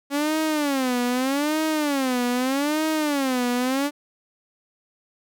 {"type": "tone with vibrato", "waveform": "sawtooth", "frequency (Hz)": 277.2, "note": "C#4", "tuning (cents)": 0, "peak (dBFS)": -17, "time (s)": [0.1, 3.91], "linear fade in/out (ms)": 50, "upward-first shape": "sine", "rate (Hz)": 0.81, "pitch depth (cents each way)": 220, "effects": []}